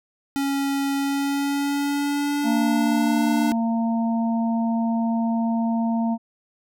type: tone with pitch glide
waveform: square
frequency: 277.2 to 295.4 Hz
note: C#4 to D4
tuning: 0 to +10 cents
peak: -22 dBFS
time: 0.36-3.52 s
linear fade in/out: 0 ms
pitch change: +110 cents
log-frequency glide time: 0.95-3.21 s
type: harmonic tone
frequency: 228.6 Hz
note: A#3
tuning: 34 cents flat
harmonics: 1 / 3 / 4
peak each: -20 / -30 / -32 dBFS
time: 2.43-6.18 s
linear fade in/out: 50 ms
effects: none